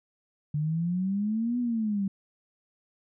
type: exponential two-way sweep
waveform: sine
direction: up then down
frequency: 146.5 to 247.5 to 191.8 Hz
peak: -25 dBFS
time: 0.54-2.08 s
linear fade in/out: 5 ms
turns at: 1.59 s
effects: none